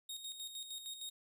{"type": "tone with tremolo", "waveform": "sawtooth", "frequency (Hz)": 3729, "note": "A#7", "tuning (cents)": 0, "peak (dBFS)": -39, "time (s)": [0.09, 1.1], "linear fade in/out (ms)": 5, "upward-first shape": "square", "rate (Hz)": 6.5, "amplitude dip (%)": 55, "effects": []}